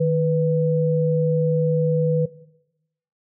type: tone pair together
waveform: sine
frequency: 155.56 / 494.3 Hz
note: D#3 / B4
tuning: 0 / +1 cents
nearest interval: octave + minor sixth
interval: 2001 cents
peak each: -19 dBFS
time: 0-2.26 s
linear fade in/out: 10 ms
effects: noise-tail reverb RT60 0.9 s tail -19 dB re dry